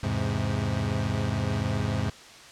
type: chord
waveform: 30% pulse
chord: E augmented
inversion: none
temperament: equal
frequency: 82.41 / 103.83 / 130.81 Hz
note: E2 / G#2 / B#2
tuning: 0 / 0 / 0 cents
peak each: -30 / -25 / -28 dBFS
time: 0.03-2.1 s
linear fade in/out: 5 ms
effects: white hiss -47 dBFS RMS until 2.51 s + low-pass 6000 Hz 12 dB/octave